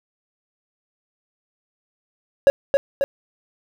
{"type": "tone with echo", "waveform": "triangle", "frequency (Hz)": 554.4, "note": "C#5", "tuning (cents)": 0, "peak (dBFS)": -6, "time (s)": [2.47, 2.5], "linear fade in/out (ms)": 0, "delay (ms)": 270, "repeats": 2, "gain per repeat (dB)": -4, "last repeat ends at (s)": 3.04, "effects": ["8-bit"]}